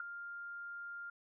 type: tone with ADSR envelope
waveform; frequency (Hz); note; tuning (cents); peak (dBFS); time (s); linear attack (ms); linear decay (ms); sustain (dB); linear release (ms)
sine; 1400; F6; +4; -33; 0-1.1; 4; 4; -10; 5
effects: none